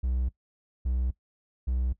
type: tone bursts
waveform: triangle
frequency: 62.7 Hz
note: B1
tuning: 27 cents sharp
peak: -23 dBFS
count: 3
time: 0.03-1.93 s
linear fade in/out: 10 ms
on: 260 ms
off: 560 ms
effects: noise-tail reverb RT60 0.1 s tail -18 dB re dry